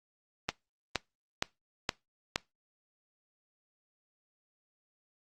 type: click train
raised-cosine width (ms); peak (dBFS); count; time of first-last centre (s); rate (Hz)
0.2; -10; 5; 0.49-2.359; 2.14
effects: noise-tail reverb RT60 0.2 s tail -22 dB re dry + Opus 24 kbps